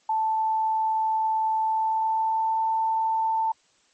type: tone with pitch glide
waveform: sine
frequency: 880 to 890.2 Hz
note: A5 to A5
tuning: 0 to +20 cents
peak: -21 dBFS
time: 0.09-3.52 s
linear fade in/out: 5 ms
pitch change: +20 cents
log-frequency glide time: 1.6-2.62 s
effects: white hiss -63 dBFS RMS until 3.93 s + MP3 32 kbps